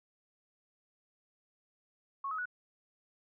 sine tone with pitch steps, 1101 / 1272 / 1469.7 Hz, C#6 / D#6 / F#6, -12 / +38 / -12 cents, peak -34 dBFS, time 2.24-2.456 s, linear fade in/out 5 ms, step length 72 ms, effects none

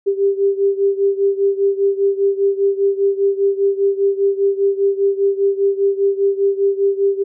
sine beating tone pair, 394.4 / 399.4 Hz, G4 / G4, +11 / +32 cents, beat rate 5 Hz, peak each -15 / -18 dBFS, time 0.06-7.24 s, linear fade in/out 20 ms, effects none

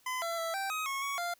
25% pulse tone with pitch steps, 1017 / 673 / 661 / 781 / 1261 / 1094 / 1118 / 696 Hz, C6 / E5 / E5 / G5 / D#6 / C#6 / C#6 / F5, -50 / +36 / +5 / -7 / +23 / -23 / +14 / -6 cents, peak -29 dBFS, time 0.06-1.34 s, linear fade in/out 5 ms, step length 160 ms, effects white hiss -66 dBFS RMS until 1.39 s

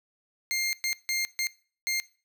20% pulse tone bursts at uneven times, 2114 Hz, C7, 17 cents sharp, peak -21 dBFS, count 5, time 0.51-0.73 / 0.84-0.93 / 1.09-1.25 / 1.39-1.47 / 1.87-2 s, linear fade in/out 0 ms, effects noise-tail reverb RT60 0.4 s tail -20 dB re dry

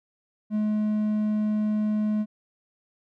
triangle tone, 212.6 Hz, G#3, 41 cents sharp, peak -20 dBFS, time 0.5-2.26 s, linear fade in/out 50 ms, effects none

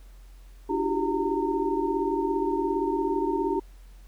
sine tone cluster, 295.9 / 342 / 377.2 / 394.5 / 916 Hz, D4 / F4 / F#4 / G4 / A#5, +13 / -36 / +33 / +11 / -31 cents, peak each -30 dBFS, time 0.69-3.6 s, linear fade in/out 10 ms, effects added 44 Hz sine -45 dBFS peak until 4.07 s + pink hiss -61 dBFS RMS until 4.07 s

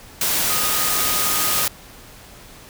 sine tone in noise, 1244.5 Hz, D#6, in tune, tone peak -28 dBFS, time 0.5-1.65 s, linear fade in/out 2 ms, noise white, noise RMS -20 dBFS, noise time 0.21-1.68 s, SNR -11 dB, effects pink hiss -43 dBFS RMS until 2.69 s

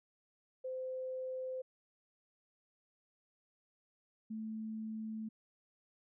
sine tone pair in turn, 516 / 219.3 Hz, C5 / A3, -24 / -6 cents, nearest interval octave + minor third, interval 1482 cents, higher first, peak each -38 / -39 dBFS, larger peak first, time 0.64-1.62 / 4.3-5.29 s, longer second, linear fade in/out 10 ms, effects none

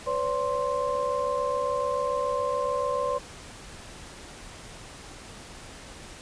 sine tone cluster, 503 / 570 / 1050 Hz, B4 / C#5 / C6, +32 / +48 / +6 cents, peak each -29 dBFS, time 0.06-3.19 s, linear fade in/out 20 ms, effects pink hiss -44 dBFS RMS until 6.21 s + resampled to 22050 Hz

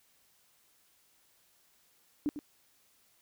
sine tone with echo, 294.2 Hz, D4, 3 cents sharp, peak -27 dBFS, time 2.26-2.29 s, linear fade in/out 0 ms, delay 100 ms, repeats 1, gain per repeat -10 dB, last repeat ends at 2.39 s, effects white hiss -68 dBFS RMS until 3.21 s

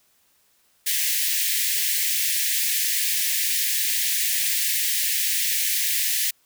white high-pass noise, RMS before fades -23 dBFS, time 0.86-6.31 s, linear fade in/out 10 ms, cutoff 1700 Hz, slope 96 dB/octave, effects white hiss -63 dBFS RMS until 6.45 s

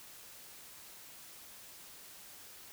silence, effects white hiss -53 dBFS RMS until 2.72 s

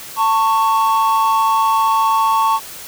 triangle tone pair together, 893.5 / 1108.7 Hz, A5 / C#6, +26 / 0 cents, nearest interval major third, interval 374 cents, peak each -13 dBFS, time 0.16-2.6 s, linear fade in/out 50 ms, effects white hiss -33 dBFS RMS until 2.87 s

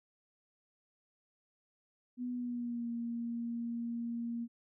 sine tone with pitch glide, 246.9 to 234.4 Hz, B3 to A#3, 0 to +10 cents, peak -35 dBFS, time 2.17-4.48 s, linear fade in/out 50 ms, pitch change -90 cents, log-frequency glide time 2.31-2.89 s, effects none

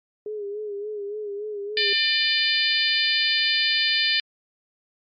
sine tone with vibrato, 414.2 Hz, G#4, 5 cents flat, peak -28 dBFS, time 0.26-1.93 s, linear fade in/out 2 ms, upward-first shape sine, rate 3.5 Hz, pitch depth 58 cents each way
harmonic tone, 598 Hz, D5, 31 cents sharp, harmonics 3 / 4 / 5 / 6 / 7 / 8, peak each -26 / -26 / -26 / -26 / -26 / -26 dBFS, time 1.77-4.2 s, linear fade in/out 2 ms
effects MP3 32 kbps

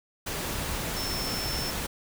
sine tone in noise, 5350 Hz, E8, 25 cents sharp, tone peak -33 dBFS, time 0.96-1.71 s, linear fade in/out 10 ms, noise pink, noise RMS -32 dBFS, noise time 0.26-1.87 s, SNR -4 dB, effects none

